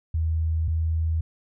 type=tone pair in turn; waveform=sine; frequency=80.4 / 80.78 Hz; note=E2 / E2; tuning=-43 / -35 cents; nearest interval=unison; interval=8 cents; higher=second; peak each=-21 dBFS; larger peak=neither; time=0.14-0.68 / 0.68-1.21 s; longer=first; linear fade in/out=5 ms; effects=none